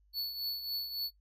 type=tone with tremolo; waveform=square; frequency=4435 Hz; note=C#8; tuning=in tune; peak=-32 dBFS; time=0.13-1.11 s; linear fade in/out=50 ms; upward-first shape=triangle; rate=3.6 Hz; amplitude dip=65%; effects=noise-tail reverb RT60 0.1 s tail -19 dB re dry + added 50 Hz sine -64 dBFS peak until 1.2 s